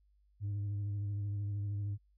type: tone with vibrato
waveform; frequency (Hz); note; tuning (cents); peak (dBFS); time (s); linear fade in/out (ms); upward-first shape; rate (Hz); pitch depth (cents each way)
sine; 101.8; G#2; -34; -31; 0.4-1.98; 50; sine; 13; 27
effects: tanh soft clip ceiling -33 dBFS + added 50 Hz sine -66 dBFS peak until 2.17 s